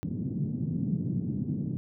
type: band-pass noise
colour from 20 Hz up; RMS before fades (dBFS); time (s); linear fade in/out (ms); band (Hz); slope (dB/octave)
pink; -31; 0.03-1.77; 0; 130 to 240; 24
effects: none